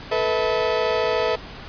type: chord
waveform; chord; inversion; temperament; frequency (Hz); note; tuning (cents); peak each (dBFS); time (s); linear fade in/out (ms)
35% pulse; A suspended second; none; equal with one note detuned; 440 / 493.9 / 644.9; A4 / B4 / E5; 0 / 0 / -38; -22; 0.11-1.36; 10
effects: pink hiss -38 dBFS RMS until 1.68 s + resampled to 11025 Hz